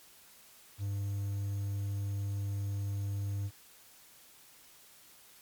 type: tone with quantisation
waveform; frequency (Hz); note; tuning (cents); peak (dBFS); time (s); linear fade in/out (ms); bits
triangle; 100; G2; +35; -30; 0.78-3.51; 50; 10
effects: white hiss -58 dBFS RMS until 5.41 s + MP3 96 kbps

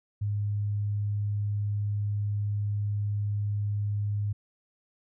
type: tone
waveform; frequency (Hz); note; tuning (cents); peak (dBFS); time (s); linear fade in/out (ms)
sine; 103.1; G#2; -12; -26; 0.21-4.33; 10
effects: none

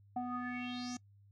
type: tone with low-pass filter sweep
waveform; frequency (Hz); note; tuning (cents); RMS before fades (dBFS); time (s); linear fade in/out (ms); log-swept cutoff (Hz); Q
square; 246.9; B3; 0; -40; 0.16-0.97; 5; 750 to 6700; 6.4
effects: noise-tail reverb RT60 0.1 s tail -22 dB re dry + added 100 Hz sine -60 dBFS peak until 1.31 s

